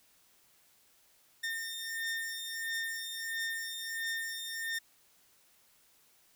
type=beating tone pair; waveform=sawtooth; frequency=1818 / 1819.5 Hz; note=A#6 / A#6; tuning=-44 / -42 cents; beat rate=1.5 Hz; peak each=-36 / -34 dBFS; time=1.43-4.79 s; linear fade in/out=10 ms; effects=white hiss -66 dBFS RMS until 6.35 s